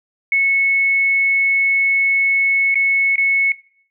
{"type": "tone with dropouts", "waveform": "sine", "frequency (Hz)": 2200, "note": "C#7", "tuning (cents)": -14, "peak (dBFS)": -12, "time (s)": [0.32, 3.52], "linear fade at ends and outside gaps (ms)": 2, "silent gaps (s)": [[2.744, 2.755], [3.158, 3.18]], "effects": ["noise-tail reverb RT60 0.6 s tail -22 dB re dry"]}